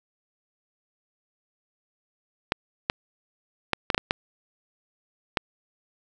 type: clicks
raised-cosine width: 0.3 ms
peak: -5 dBFS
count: 8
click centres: 2.521 / 2.899 / 3.733 / 3.902 / 3.946 / 3.979 / 4.109 / 5.372 s
effects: none